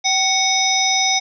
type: harmonic tone with a mistuned harmonic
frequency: 740 Hz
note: F#5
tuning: in tune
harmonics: 1 / 3 / 5 / 7 / 8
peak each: -21 / -21 / -21 / -21 / -21 dBFS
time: 0.04-1.2 s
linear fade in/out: 20 ms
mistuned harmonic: 1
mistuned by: +59 cents
effects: none